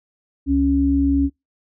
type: tone pair together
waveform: sine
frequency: 69.02 / 277.2 Hz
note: C#2 / C#4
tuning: -7 / 0 cents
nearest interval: 2 octaves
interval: 2407 cents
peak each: -21 / -15 dBFS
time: 0.46-1.3 s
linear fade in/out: 50 ms
effects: noise-tail reverb RT60 0.2 s tail -23 dB re dry